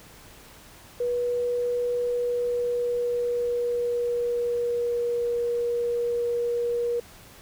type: tone with pitch glide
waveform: sine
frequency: 485.8 to 476.4 Hz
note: B4 to A#4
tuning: -29 to +38 cents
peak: -23 dBFS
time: 1-7 s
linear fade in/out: 5 ms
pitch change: -33 cents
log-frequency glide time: 1.96-5.4 s
effects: pink hiss -49 dBFS RMS until 7.41 s